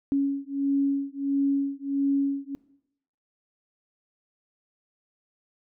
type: beating tone pair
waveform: sine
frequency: 277.2 / 278.7 Hz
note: C#4 / C#4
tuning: 0 / +9 cents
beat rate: 1.5 Hz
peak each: -26 dBFS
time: 0.12-2.55 s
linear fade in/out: 0 ms
effects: noise-tail reverb RT60 0.8 s tail -20 dB re dry